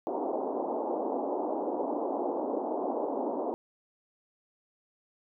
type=band-pass noise; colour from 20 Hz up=pink; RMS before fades=-32 dBFS; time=0.07-3.54 s; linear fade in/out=0 ms; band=260 to 910 Hz; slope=48 dB/octave; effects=none